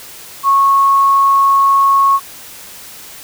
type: tone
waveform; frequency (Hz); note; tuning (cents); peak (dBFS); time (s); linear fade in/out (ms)
sine; 1100; C#6; -14; -7; 0.43-2.2; 50
effects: white hiss -34 dBFS RMS until 3.23 s